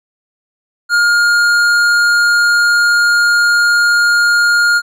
sine tone with tanh clipping, 1417 Hz, F6, 25 cents sharp, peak -10 dBFS, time 0.89-4.82 s, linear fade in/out 50 ms, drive 13 dB, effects none

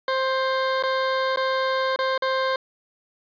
20% pulse tone with dropouts, 526 Hz, C5, 9 cents sharp, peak -16 dBFS, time 0.08-2.56 s, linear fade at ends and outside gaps 2 ms, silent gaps 0.826-0.835 / 1.361-1.372 / 1.961-1.989 / 2.178-2.222 s, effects resampled to 11025 Hz + 8-bit

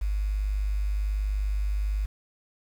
sine tone with quantisation, 50.6 Hz, G#1, 44 cents flat, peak -24 dBFS, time 0.01-2.06 s, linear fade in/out 10 ms, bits 8, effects none

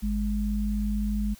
sine tone pair together, 51.61 / 207.7 Hz, G#1 / G#3, -10 / 0 cents, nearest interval 2 octaves, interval 2410 cents, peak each -27 / -27 dBFS, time 0.02-1.35 s, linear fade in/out 20 ms, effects white hiss -53 dBFS RMS until 1.39 s

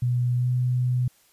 sine tone with pitch glide, 123 to 125.08 Hz, B2 to B2, -7 to +22 cents, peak -20 dBFS, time 0.02-1.08 s, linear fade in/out 5 ms, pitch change +29 cents, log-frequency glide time 0.36-0.48 s, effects white hiss -60 dBFS RMS until 1.32 s + resampled to 32000 Hz

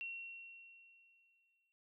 sine tone with exponential decay, 2730 Hz, F7, 40 cents flat, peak -40 dBFS, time 0.01-1.72 s, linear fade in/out 0 ms, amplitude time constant 370 ms, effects noise-tail reverb RT60 0.1 s tail -20 dB re dry

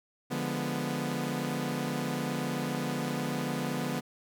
sawtooth chord, D diminished seventh, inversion none, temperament equal, 146.83 / 174.61 / 207.7 / 246.9 Hz, D3 / F3 / Ab3 / Cb4, 0 / 0 / 0 / 0 cents, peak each -32 / -33 / -35 / -30 dBFS, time 0.3-4.01 s, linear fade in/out 20 ms, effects none

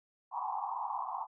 pink band-pass noise, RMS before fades -37 dBFS, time 0.31-1.27 s, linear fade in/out 50 ms, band 760 to 1100 Hz, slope 96 dB/octave, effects none

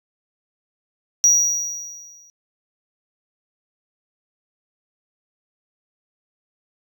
triangle tone with exponential decay, 5770 Hz, F#8, 44 cents flat, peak -7 dBFS, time 1.24-2.3 s, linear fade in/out 0 ms, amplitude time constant 230 ms, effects tanh soft clip ceiling -6 dBFS

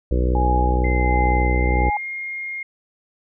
harmonic tone, 62 Hz, B1, 7 cents sharp, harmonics 1 / 2 / 3 / 4 / 5 / 6 / 7 / 8 / 9, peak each -17 / -28 / -30 / -33 / -28 / -29 / -32 / -29 / -35 dBFS, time 0.11-1.9 s, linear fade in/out 5 ms
sine tone with tremolo, 830.6 Hz, G#5, in tune, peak -19 dBFS, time 0.35-1.97 s, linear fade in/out 2 ms, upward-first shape sine, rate 1.4 Hz, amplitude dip 70%
sine tone with pitch glide, 2074 to 2132 Hz, C7 to C7, -16 to +32 cents, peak -26 dBFS, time 0.84-2.63 s, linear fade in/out 5 ms, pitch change +48 cents, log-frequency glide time 1.51-2.06 s
effects none

